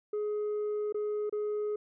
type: tone with dropouts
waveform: sine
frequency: 419.8 Hz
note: G#4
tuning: 19 cents sharp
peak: -27 dBFS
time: 0.13-1.76 s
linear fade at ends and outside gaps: 5 ms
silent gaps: 0.925-0.944 / 1.296-1.325 s
effects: tanh soft clip ceiling -29 dBFS